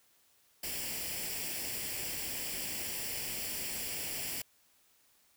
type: noise with comb filter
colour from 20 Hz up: white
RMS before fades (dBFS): -38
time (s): 0.63-4.42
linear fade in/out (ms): 5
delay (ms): 0.39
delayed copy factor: +0.65
effects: white hiss -68 dBFS RMS until 5.36 s